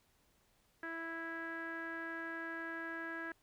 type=tone with low-pass filter; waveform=sawtooth; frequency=329.6 Hz; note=E4; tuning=in tune; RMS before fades=-43 dBFS; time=0.83-3.32 s; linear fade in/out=2 ms; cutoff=1700 Hz; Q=8.7; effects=pink hiss -73 dBFS RMS until 3.42 s